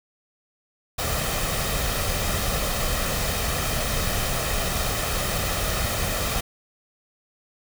pink noise with comb filter, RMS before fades -25 dBFS, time 0.98-6.41 s, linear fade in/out 10 ms, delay 1.6 ms, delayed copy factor +0.5, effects none

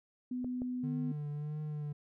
sine tone, 250 Hz, B3, 21 cents sharp, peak -34 dBFS, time 0.31-1.12 s, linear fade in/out 5 ms
clicks, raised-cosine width 2 ms, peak -30 dBFS, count 2, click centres 0.445 / 0.619 s
triangle tone with vibrato, 149.5 Hz, D3, 31 cents sharp, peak -34 dBFS, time 0.83-1.93 s, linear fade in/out 10 ms, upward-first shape triangle, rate 1.6 Hz, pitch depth 39 cents each way
effects none

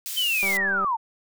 white high-pass noise, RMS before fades -32 dBFS, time 0.06-0.57 s, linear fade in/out 0 ms, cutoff 3000 Hz, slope 12 dB/octave
sine linear sweep, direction down, 3136 to 854 Hz, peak -21 dBFS, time 0.16-0.97 s, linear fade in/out 20 ms
click train, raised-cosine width 1 ms, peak -21 dBFS, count 82, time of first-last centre 0.43-0.845 s, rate 195 Hz
effects none

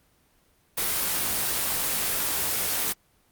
white noise with comb filter, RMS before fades -26 dBFS, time 0.77-2.93 s, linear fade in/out 10 ms, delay 19 ms, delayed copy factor -0.85, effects pink hiss -64 dBFS RMS until 3.31 s + Opus 24 kbps

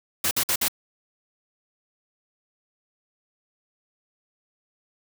white noise bursts, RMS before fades -23 dBFS, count 4, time 0.24-0.683 s, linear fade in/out 5 ms, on 71 ms, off 53 ms, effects none

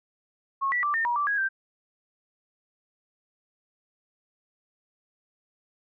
sine tone with pitch steps, 1091 / 1956 / 1172 / 1817 / 957 / 1166 / 1652 / 1568 Hz, C#6 / B6 / D6 / A#6 / A#5 / D6 / G#6 / G6, -28 / -17 / -4 / -45 / +45 / -13 / -10 / 0 cents, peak -23 dBFS, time 0.61-1.49 s, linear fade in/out 20 ms, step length 110 ms, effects none

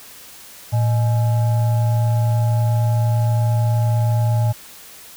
sine tone with frequency modulation, 113.6 Hz, A#2, 44 cents flat, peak -14 dBFS, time 0.72-4.53 s, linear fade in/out 20 ms, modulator 727 Hz, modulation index 0.34, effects white hiss -41 dBFS RMS until 5.16 s

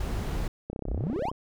brown noise, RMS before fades -30 dBFS, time 0-0.48 s, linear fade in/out 5 ms
click train, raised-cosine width 2 ms, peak -21 dBFS, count 21, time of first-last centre 0.7-1.315 s, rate 32.5 Hz
triangle exponential sweep, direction up, 34.65 to 1115 Hz, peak -26 dBFS, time 0.86-1.31 s, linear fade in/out 20 ms
effects none

